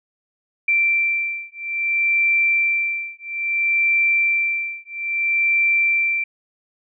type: beating tone pair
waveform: sine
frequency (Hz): 2349 / 2349.6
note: D7 / D7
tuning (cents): 0 / 0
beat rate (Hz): 0.6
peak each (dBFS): -20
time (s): 0.68-6.24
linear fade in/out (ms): 5
effects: none